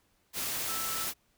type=tone in noise; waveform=sine; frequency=1318.5 Hz; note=E6; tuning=in tune; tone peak=-39 dBFS; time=0.66-1.08 s; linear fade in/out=50 ms; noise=white; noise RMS=-34 dBFS; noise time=0.33-1.14 s; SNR=-8 dB; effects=pink hiss -71 dBFS RMS until 1.37 s